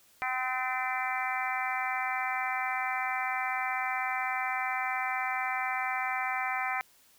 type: harmonic tone with a mistuned harmonic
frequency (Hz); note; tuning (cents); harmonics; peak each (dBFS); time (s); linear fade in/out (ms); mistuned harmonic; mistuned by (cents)
256; C4; -38; 3 / 4 / 5 / 6 / 7 / 8 / 9; -34 / -38 / -37 / -40 / -39 / -36 / -37; 0.22-6.81; 0; 9; +33
effects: white hiss -62 dBFS RMS until 7.18 s